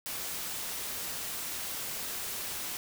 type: noise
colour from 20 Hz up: white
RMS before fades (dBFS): -37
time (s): 0.06-2.77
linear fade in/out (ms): 0
effects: none